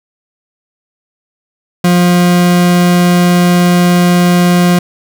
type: tone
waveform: 40% pulse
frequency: 176.7 Hz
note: F3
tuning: 21 cents sharp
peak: -5 dBFS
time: 1.84-4.79 s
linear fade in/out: 5 ms
effects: none